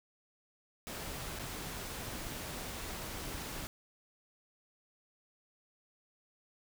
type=noise with dropouts; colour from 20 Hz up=pink; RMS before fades=-42 dBFS; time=0.87-3.67 s; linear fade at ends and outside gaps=0 ms; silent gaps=1.389-1.395 s; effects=none